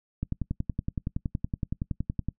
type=click train; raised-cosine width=5 ms; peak=-16 dBFS; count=23; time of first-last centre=0.23-2.286 s; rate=10.7 Hz; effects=noise-tail reverb RT60 0.1 s tail -23 dB re dry